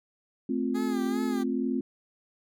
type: chord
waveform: sine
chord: F major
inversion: first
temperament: equal with one note detuned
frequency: 220 / 261.6 / 351.7 Hz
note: A3 / C4 / F4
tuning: 0 / 0 / +12 cents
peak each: -31 / -28 / -33 dBFS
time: 0.49-1.81 s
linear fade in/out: 5 ms
type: tone with vibrato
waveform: 15% pulse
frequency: 410 Hz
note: G#4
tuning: 22 cents flat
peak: -30 dBFS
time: 0.74-1.44 s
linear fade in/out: 20 ms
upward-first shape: sine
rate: 2.5 Hz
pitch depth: 84 cents each way
effects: none